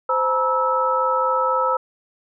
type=tone cluster; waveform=sine; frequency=518 / 871 / 955 / 1307 Hz; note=C5 / A5 / A#5 / E6; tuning=-17 / -18 / +42 / -15 cents; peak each=-22 / -29 / -23 / -20 dBFS; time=0.09-1.77 s; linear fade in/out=5 ms; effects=none